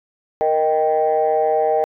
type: chord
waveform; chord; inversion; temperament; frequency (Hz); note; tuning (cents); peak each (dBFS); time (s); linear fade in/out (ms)
sine; Eb major; second; equal; 466.2 / 622.3 / 784; Bb4 / Eb5 / G5; 0 / 0 / 0; -18; 0.41-1.84; 0
effects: tanh soft clip ceiling -8 dBFS